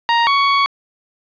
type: tone pair in turn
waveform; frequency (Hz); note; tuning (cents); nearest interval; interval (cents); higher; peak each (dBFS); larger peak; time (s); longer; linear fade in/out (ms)
sawtooth; 935 / 1117.7; A#5 / C#6; +5 / +14; minor third; 309; second; -8; neither; 0.09-0.27 / 0.27-0.66; second; 0
effects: resampled to 11025 Hz + 7-bit